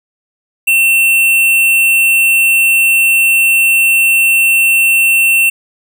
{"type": "tone with hard clipping", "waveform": "sine", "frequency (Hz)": 2700, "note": "E7", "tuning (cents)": 41, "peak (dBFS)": -8, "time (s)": [0.67, 5.5], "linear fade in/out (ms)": 10, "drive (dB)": 16, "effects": []}